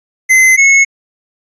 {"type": "tone pair in turn", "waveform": "square", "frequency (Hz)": [2054, 2187], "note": ["C7", "C#7"], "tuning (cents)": [-33, -24], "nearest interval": "minor second", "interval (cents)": 109, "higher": "second", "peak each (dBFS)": -5, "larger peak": "neither", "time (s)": [[0.29, 0.57], [0.57, 0.85]], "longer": "neither", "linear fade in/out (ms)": 20, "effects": ["resampled to 22050 Hz"]}